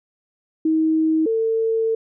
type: tone pair in turn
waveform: sine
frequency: 317.4 / 448.9 Hz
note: D#4 / A4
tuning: +35 / +35 cents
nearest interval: tritone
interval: 600 cents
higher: second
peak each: -15 / -17 dBFS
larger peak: first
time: 0.65-1.26 / 1.26-1.95 s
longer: second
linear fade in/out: 5 ms
effects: none